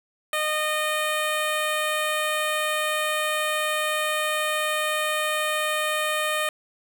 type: tone with notch filter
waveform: 10% pulse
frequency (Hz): 613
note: D#5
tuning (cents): -26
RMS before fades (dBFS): -25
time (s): 0.33-6.49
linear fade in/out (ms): 2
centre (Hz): 4800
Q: 1.9
effects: none